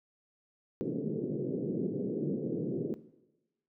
white band-pass noise, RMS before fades -34 dBFS, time 0.81-2.94 s, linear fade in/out 0 ms, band 130 to 450 Hz, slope 48 dB/octave, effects noise-tail reverb RT60 1.0 s tail -17 dB re dry

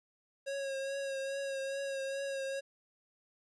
square tone with vibrato, 546 Hz, C#5, 26 cents flat, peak -36 dBFS, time 0.46-2.61 s, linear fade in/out 20 ms, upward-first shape triangle, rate 2.4 Hz, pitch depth 32 cents each way, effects resampled to 22050 Hz + 12-bit

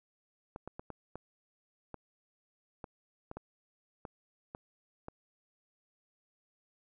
clicks, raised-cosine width 1 ms, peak -28 dBFS, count 12, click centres 0.561 / 0.676 / 0.795 / 0.903 / 1.156 / 1.943 / 2.842 / 3.314 / 3.37 / 4.052 / 4.549 / 5.084 s, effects none

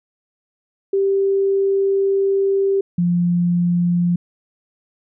sine tone pair in turn, 392 / 174.62 Hz, G4 / F3, 0 / 0 cents, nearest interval octave + major second, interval 1400 cents, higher first, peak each -14 dBFS, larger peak neither, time 0.93-2.81 / 2.98-4.16 s, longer first, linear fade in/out 5 ms, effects none

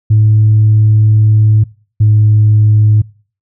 sine tone pair in turn, 107.7 / 106.71 Hz, A2 / G#2, -37 / +47 cents, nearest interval unison, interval 16 cents, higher first, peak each -3 dBFS, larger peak neither, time 0.1-1.64 / 2-3.02 s, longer first, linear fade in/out 10 ms, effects noise-tail reverb RT60 0.4 s tail -23 dB re dry + tanh soft clip ceiling -1 dBFS

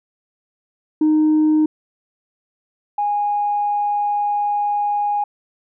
sine tone pair in turn, 308.7 / 824.1 Hz, D#4 / G#5, -14 / -14 cents, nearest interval octave + perfect fourth, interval 1700 cents, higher second, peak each -10 / -16 dBFS, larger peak first, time 1.01-1.66 / 2.98-5.24 s, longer second, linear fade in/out 5 ms, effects tanh soft clip ceiling -10 dBFS

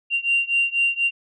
sine beating tone pair, 2768 / 2772.1 Hz, F7 / F7, -16 / -14 cents, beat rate 4.1 Hz, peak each -20 / -21 dBFS, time 0.1-1.11 s, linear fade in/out 50 ms, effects tanh soft clip ceiling -11 dBFS

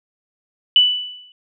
sine tone with exponential decay, 2975 Hz, F#7, 9 cents sharp, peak -6 dBFS, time 0.76-1.32 s, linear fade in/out 1 ms, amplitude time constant 120 ms, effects none

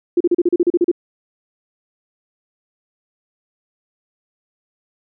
sine tone bursts, 349.2 Hz, F4, in tune, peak -10 dBFS, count 11, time 0.17-0.915 s, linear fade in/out 5 ms, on 35 ms, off 36 ms, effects none

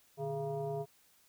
sine tone with frequency modulation, 415.3 Hz, G#4, in tune, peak -34 dBFS, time 0.17-0.86 s, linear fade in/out 50 ms, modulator 267 Hz, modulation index 1.2, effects white hiss -67 dBFS RMS until 1.28 s

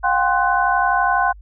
sine tone cluster, 717 / 789 / 1048 / 1497 Hz, F5 / G5 / C6 / F#6, +45 / +11 / +2 / +20 cents, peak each -20 dBFS, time 0.03-1.33 s, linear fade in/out 20 ms, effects added 50 Hz sine -38 dBFS peak until 1.41 s

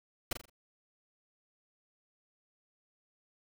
pink noise with echo, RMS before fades -32 dBFS, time 0.31-0.33 s, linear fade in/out 5 ms, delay 42 ms, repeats 4, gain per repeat -8 dB, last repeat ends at 0.498 s, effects none

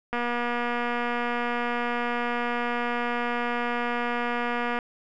click train, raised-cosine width 0.5 ms, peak -14 dBFS, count 1119, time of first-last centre 0.13-4.788 s, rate 240 Hz, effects none

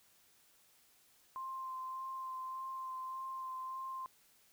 sine tone with vibrato, 1046.5 Hz, C6, in tune, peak -40 dBFS, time 1.36-4.06 s, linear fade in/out 0 ms, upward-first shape sine, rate 1.7 Hz, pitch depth 14 cents each way, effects white hiss -68 dBFS RMS until 4.52 s

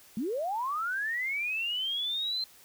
sine linear sweep, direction up, 194.8 to 4146 Hz, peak -29 dBFS, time 0.17-2.44 s, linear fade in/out 2 ms, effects white hiss -56 dBFS RMS until 2.64 s

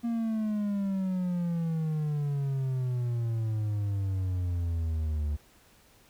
triangle exponential sweep, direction down, 236.1 to 72.8 Hz, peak -25 dBFS, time 0.03-5.37 s, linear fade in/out 20 ms, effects pink hiss -60 dBFS RMS until 6.09 s

